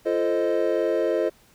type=chord; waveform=triangle; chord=F dominant seventh; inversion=none; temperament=equal with one note detuned; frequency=342.6 / 440 / 523.3 / 622.3 Hz; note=F4 / A4 / C5 / Eb5; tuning=-33 / 0 / 0 / 0 cents; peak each=-24 dBFS; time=0.05-1.3 s; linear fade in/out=20 ms; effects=pink hiss -57 dBFS RMS until 1.54 s